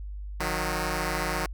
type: tone pair together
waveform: 5% pulse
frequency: 154.44 / 182.4 Hz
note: D#3 / F#3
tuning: -13 / -24 cents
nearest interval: minor third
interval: 289 cents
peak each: -19 dBFS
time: 0.4-1.46 s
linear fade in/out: 2 ms
effects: added 50 Hz sine -34 dBFS peak until 1.53 s